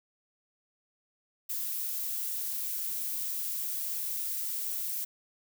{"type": "noise", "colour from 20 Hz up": "violet", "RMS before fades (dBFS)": -34, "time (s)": [1.49, 5.05], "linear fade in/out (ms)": 10, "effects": []}